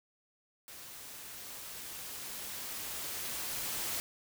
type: noise with level ramp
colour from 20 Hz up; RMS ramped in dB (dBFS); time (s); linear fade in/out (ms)
white; -49 to -36; 0.68-4; 0
effects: none